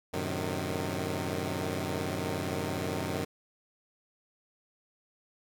10% pulse chord, F# diminished seventh, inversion none, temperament equal with one note detuned, 92.5 / 110 / 130.81 / 153.07 Hz, F#2 / A2 / C3 / Eb3, 0 / 0 / 0 / -28 cents, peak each -26 / -32 / -31 / -28 dBFS, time 0.13-3.25 s, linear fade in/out 10 ms, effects none

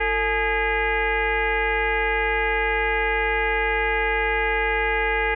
sine tone with frequency modulation, 1245 Hz, D#6, 1 cent sharp, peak -19 dBFS, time 0-5.35 s, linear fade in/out 10 ms, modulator 398 Hz, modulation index 2.7, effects none

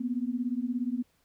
sine beating tone pair, 237.3 / 254.3 Hz, A#3 / C4, +31 / -49 cents, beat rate 17 Hz, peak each -31 dBFS, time 0-1.03 s, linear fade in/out 10 ms, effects pink hiss -70 dBFS RMS until 1.24 s

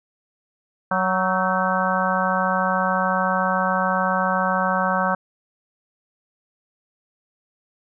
harmonic tone with a mistuned harmonic, 186.2 Hz, F#3, 11 cents sharp, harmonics 1 / 3 / 4 / 5 / 6 / 7 / 8, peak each -26 / -26 / -26 / -26 / -26 / -26 / -26 dBFS, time 0.91-5.15 s, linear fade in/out 5 ms, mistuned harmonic 8, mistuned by +54 cents, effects none

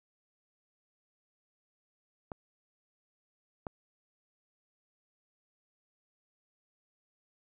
clicks, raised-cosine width 1 ms, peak -25 / -23 dBFS, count 2, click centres 2.318 / 3.668 s, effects none

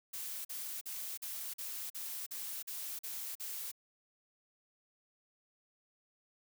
blue noise bursts, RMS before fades -42 dBFS, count 10, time 0.13-3.717 s, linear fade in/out 10 ms, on 320 ms, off 43 ms, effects none

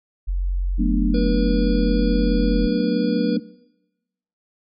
sine tone, 45.2 Hz, F#1, 40 cents flat, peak -19 dBFS, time 0.27-2.68 s, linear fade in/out 20 ms
sine chord, B minor seventh, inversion second, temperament just, 185.21 / 222.2 / 246.9 / 296.3 Hz, F#3 / A3 / B3 / D4, +2 / +17 / 0 / +15 cents, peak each -24 dBFS, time 0.78-3.4 s, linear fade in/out 20 ms
harmonic tone, 482.8 Hz, B4, 39 cents flat, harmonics 1 / 3 / 5 / 7 / 9 / 10, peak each -24 / -41 / -44 / -42 / -42 / -40 dBFS, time 1.14-3.37 s, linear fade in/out 5 ms
effects noise-tail reverb RT60 1.0 s tail -22 dB re dry

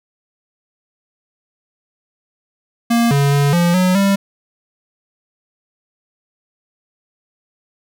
square tone with pitch steps, 234 / 141.1 / 142.3 / 173 / 183.5 / 197.4 Hz, A#3 / C#3 / C#3 / F3 / F#3 / G3, +7 / +31 / +46 / -16 / -14 / +12 cents, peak -12 dBFS, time 2.9-4.16 s, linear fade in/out 10 ms, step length 210 ms, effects none

